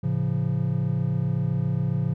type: chord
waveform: triangle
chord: A augmented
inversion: none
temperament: just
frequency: 110 / 137.5 / 171.88 Hz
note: A2 / C#3 / E#3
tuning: 0 / -14 / -27 cents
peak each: -26 / -23 / -25 dBFS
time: 0.03-2.14 s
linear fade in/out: 10 ms
effects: none